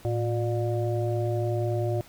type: harmonic tone with a mistuned harmonic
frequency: 119.2 Hz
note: A#2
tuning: 39 cents sharp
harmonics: 1 / 3 / 5 / 6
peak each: -26 / -30 / -32 / -37 dBFS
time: 0.05-2.01 s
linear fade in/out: 0 ms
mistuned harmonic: 1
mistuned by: -110 cents
effects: pink hiss -52 dBFS RMS until 2.08 s